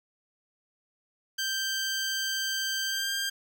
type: tone with pitch glide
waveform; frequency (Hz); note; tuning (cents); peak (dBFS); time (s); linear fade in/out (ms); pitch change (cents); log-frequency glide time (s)
15% pulse; 1568 to 1592.6; G6 to G6; 0 to +27; -22; 1.38-3.3; 10; +27; 2.86-3.12
effects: none